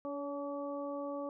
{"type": "harmonic tone with a mistuned harmonic", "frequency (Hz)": 285.7, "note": "D4", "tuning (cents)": -48, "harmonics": [1, 2, 3, 4], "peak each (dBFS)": [-41, -39, -49, -46], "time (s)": [0.05, 1.29], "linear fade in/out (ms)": 0, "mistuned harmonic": 2, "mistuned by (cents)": -17, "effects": []}